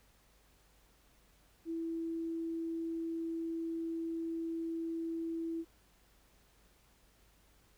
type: tone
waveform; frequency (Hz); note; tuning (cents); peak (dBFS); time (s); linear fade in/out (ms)
sine; 329.6; E4; 0; -35; 1.65-5.65; 50
effects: added 50 Hz sine -68 dBFS peak until 7.77 s + pink hiss -68 dBFS RMS until 7.77 s